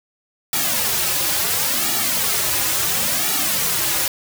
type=noise with flanger; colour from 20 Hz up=white; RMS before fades=-20 dBFS; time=0.53-4.08 s; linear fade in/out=2 ms; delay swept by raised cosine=1.9 to 4.5 ms; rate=0.72 Hz; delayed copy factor=-0.95; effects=none